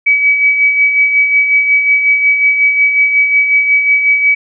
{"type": "tone with tremolo", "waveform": "sine", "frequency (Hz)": 2279, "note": "C#7", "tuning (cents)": 47, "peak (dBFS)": -5, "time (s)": [0.06, 4.35], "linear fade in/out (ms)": 10, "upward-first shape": "sine", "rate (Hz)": 5.5, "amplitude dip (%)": 50, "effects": []}